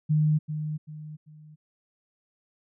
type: tone with echo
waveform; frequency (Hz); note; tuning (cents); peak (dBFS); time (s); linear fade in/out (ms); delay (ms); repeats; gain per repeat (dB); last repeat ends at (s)
sine; 152.9; D#3; -30; -19; 0.09-0.39; 20; 390; 3; -9; 1.56
effects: none